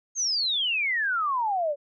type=exponential sweep; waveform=sine; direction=down; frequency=6570 to 554.4 Hz; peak=-23 dBFS; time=0.15-1.76 s; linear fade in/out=50 ms; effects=none